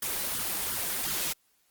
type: noise with flanger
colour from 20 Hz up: white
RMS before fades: -31 dBFS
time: 0.02-1.33 s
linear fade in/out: 5 ms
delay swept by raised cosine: 0.6 to 6.2 ms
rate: 2.8 Hz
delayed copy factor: +0.95
effects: white hiss -69 dBFS RMS until 1.7 s + Opus 24 kbps